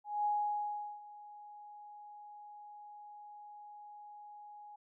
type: tone with ADSR envelope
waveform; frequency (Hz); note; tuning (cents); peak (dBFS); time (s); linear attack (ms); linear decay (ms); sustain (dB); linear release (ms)
sine; 832; G#5; +3; -29; 0.04-4.76; 210; 750; -20; 7
effects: none